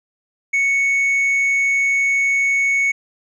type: tone with tanh clipping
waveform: sine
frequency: 2217 Hz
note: C#7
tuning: in tune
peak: -15 dBFS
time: 0.53-2.92 s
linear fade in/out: 10 ms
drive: 3 dB
effects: none